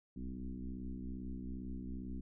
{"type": "tone with frequency modulation", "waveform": "sine", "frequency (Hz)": 127.2, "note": "C3", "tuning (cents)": -48, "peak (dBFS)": -40, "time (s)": [0.16, 2.21], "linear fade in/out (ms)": 5, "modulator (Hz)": 62.4, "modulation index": 2.6, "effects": []}